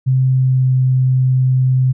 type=tone with pitch glide; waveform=sine; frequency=130.4 to 129.28 Hz; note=C3 to C3; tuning=-5 to -20 cents; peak=-10 dBFS; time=0.06-1.93 s; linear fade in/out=20 ms; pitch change=-15 cents; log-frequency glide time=0.28-0.74 s; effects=none